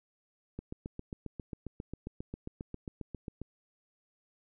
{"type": "click train", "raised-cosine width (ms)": 3, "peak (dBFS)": -26, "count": 22, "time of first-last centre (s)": [0.59, 3.416], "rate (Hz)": 7.43, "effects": []}